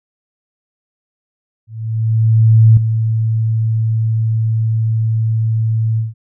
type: tone with ADSR envelope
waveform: sine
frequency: 111.6 Hz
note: A2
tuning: 25 cents sharp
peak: -3 dBFS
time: 1.67-6.14 s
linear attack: 1100 ms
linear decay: 4 ms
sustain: -9 dB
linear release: 160 ms
effects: none